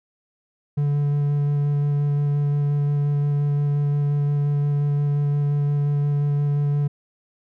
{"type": "tone with vibrato", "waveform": "triangle", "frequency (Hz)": 144.6, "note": "D3", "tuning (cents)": -27, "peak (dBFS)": -16, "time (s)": [0.77, 6.88], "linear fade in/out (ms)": 10, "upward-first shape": "square", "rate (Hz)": 5.7, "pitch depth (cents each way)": 8, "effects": []}